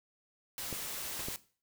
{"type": "noise", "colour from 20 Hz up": "white", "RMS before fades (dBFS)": -40, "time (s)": [0.58, 1.36], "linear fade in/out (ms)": 0}
{"type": "clicks", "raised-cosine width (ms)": 2, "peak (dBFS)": -26, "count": 2, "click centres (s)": [0.727, 1.285]}
{"type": "noise with exponential decay", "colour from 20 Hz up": "pink", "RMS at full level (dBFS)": -37, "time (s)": [1.19, 1.3], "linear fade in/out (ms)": 5, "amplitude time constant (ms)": 22}
{"effects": ["noise-tail reverb RT60 0.4 s tail -17 dB re dry"]}